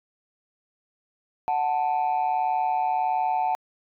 sine tone pair together, 740 / 881.5 Hz, F#5 / A5, 0 / +3 cents, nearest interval minor third, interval 303 cents, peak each -22 / -23 dBFS, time 1.48-3.55 s, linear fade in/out 0 ms, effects tanh soft clip ceiling -18 dBFS

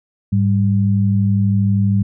sine tone pair together, 104.15 / 196.6 Hz, G#2 / G3, +5 / +5 cents, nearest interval major seventh, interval 1100 cents, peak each -14 / -16 dBFS, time 0.32-2.03 s, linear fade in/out 10 ms, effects none

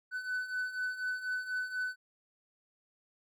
triangle beating tone pair, 1500 / 1504.1 Hz, F#6 / F#6, +23 / +28 cents, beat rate 4.1 Hz, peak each -38 / -33 dBFS, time 0.11-1.96 s, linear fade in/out 50 ms, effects none

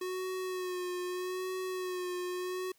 square tone with vibrato, 366 Hz, F#4, 19 cents flat, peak -35 dBFS, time 0.01-2.72 s, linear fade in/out 5 ms, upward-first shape sine, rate 0.8 Hz, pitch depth 32 cents each way, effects white hiss -68 dBFS RMS until 2.78 s

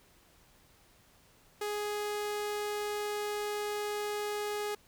sawtooth tone, 416.2 Hz, G#4, 4 cents sharp, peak -29 dBFS, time 1.61-4.75 s, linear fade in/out 5 ms, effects pink hiss -63 dBFS RMS until 4.87 s

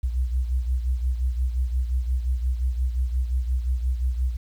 sine beating tone pair, 61.74 / 67.44 Hz, B1 / C#2, 0 / -47 cents, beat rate 5.7 Hz, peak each -22 / -29 dBFS, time 0.03-4.37 s, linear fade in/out 10 ms, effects 9-bit

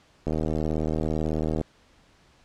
click train, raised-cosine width 2 ms, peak -14 dBFS, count 106, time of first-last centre 0.27-1.613 s, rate 78.2 Hz, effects pink hiss -59 dBFS RMS until 2.44 s + low-pass 6000 Hz 12 dB/octave

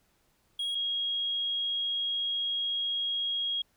triangle / sine tone pair in turn, 3295 / 3282 Hz, G#7 / G#7, -14 / -21 cents, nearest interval unison, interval 7 cents, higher first, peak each -28 dBFS, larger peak neither, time 0.59-0.75 / 0.75-3.62 s, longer second, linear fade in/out 5 ms, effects pink hiss -70 dBFS RMS until 3.76 s

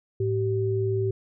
sine tone pair together, 108.4 / 385.2 Hz, A2 / G4, -25 / -30 cents, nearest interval octave + minor seventh, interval 2195 cents, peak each -25 dBFS, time 0.2-1.11 s, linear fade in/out 5 ms, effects none

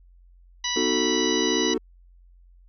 harmonic tone, 982 Hz, B5, 10 cents flat, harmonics 1 / 2 / 3 / 4 / 5 / 6, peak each -35 / -32 / -30 / -30 / -35 / -31 dBFS, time 0.64-1.74 s, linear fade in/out 5 ms
triangle chord, B dominant seventh, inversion none, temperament just, 246.9 / 308.7 / 370.4 / 444.5 Hz, B3 / D#4 / F#4 / A4, 0 / -14 / +2 / +18 cents, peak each -27 / -25 / -25 / -26 dBFS, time 0.76-1.78 s, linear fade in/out 5 ms
effects added 44 Hz sine -50 dBFS peak until 2.68 s

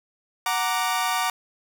sawtooth chord, Gb augmented, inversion none, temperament equal, 740 / 932.3 / 1174.7 Hz, Gb5 / Bb5 / D6, 0 / 0 / 0 cents, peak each -23 dBFS, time 0.46-1.3 s, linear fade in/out 2 ms, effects none

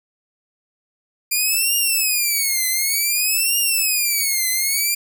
5% pulse tone with vibrato, 2400 Hz, D7, 37 cents sharp, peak -8 dBFS, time 1.31-4.95 s, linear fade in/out 10 ms, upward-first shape triangle, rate 0.55 Hz, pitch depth 290 cents each way, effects none

